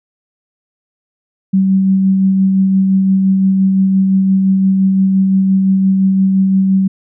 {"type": "tone with tremolo", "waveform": "sine", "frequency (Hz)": 191.6, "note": "G3", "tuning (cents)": -39, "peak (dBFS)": -7, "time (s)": [1.53, 6.88], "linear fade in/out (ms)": 10, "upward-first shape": "sine", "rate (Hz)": 5.8, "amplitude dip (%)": 25, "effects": []}